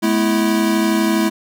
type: chord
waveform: square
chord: A suspended second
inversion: none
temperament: equal with one note detuned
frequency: 214.7 / 246.9 / 329.6 Hz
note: A3 / B3 / E4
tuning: -42 / 0 / 0 cents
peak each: -18 / -24 / -18 dBFS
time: 0.02-1.3 s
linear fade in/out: 20 ms
effects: none